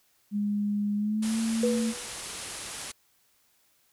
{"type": "tone with pitch glide", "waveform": "sine", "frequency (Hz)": [205.8, 225.7], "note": ["G#3", "A3"], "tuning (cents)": [-16, 44], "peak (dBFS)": -25, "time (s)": [0.31, 1.94], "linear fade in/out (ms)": 50, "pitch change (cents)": 160, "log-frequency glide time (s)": [0.96, 1.39]}
{"type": "low-pass noise", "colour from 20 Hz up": "white", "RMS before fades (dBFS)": -39, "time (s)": [1.22, 2.92], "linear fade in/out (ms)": 10, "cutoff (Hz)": 11000, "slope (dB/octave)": 96}
{"type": "tone with exponential decay", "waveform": "sine", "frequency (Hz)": 487.6, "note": "B4", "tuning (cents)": -22, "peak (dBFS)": -21, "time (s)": [1.63, 2.19], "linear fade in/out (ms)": 5, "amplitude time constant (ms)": 120}
{"effects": ["white hiss -67 dBFS RMS until 3.92 s"]}